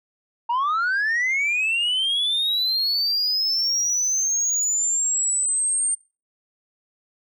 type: linear sweep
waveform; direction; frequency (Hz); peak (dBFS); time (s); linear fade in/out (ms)
sine; up; 917 to 8790; -17; 0.49-5.95; 10
effects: noise-tail reverb RT60 0.3 s tail -25 dB re dry + tanh soft clip ceiling -18 dBFS